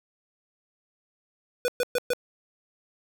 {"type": "tone bursts", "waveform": "square", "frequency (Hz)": 493.9, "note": "B4", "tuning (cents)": 0, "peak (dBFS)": -23, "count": 4, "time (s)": [1.65, 2.134], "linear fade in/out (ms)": 0, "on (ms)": 31, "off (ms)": 120, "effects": []}